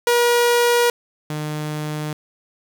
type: tone pair in turn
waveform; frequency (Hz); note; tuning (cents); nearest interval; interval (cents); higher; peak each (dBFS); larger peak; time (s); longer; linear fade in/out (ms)
sawtooth; 479.1 / 151.78; A#4 / D#3; +47 / -43; octave + minor sixth; 1990; first; -10 / -20; first; 0.07-0.9 / 1.3-2.13; neither; 2
effects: 8-bit